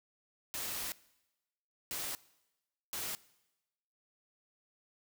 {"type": "noise bursts at uneven times", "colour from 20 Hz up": "white", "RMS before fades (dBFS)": -39, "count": 3, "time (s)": [[0.54, 0.92], [1.91, 2.15], [2.93, 3.15]], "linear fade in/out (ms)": 0, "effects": ["noise-tail reverb RT60 1.0 s tail -21 dB re dry"]}